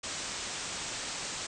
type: low-pass noise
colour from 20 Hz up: white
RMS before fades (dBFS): -38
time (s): 0.03-1.47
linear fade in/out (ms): 10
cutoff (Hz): 8400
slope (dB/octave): 96
effects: none